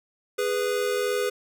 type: tone pair together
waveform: square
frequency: 412 / 494.8 Hz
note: G#4 / B4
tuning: -14 / +3 cents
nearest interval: minor third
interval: 317 cents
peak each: -27 dBFS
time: 0.38-1.3 s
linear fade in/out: 10 ms
effects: none